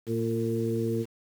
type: harmonic tone with a mistuned harmonic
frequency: 114.8 Hz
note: A#2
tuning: 26 cents flat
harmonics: 1 / 2 / 3 / 4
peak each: -31 / -31 / -31 / -31 dBFS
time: 0.06-1.06 s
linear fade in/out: 50 ms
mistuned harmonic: 4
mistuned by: -20 cents
effects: 8-bit